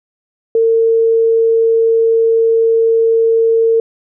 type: tone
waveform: sine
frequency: 454 Hz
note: A#4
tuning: 46 cents flat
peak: -8 dBFS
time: 0.55-3.8 s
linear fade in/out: 2 ms
effects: none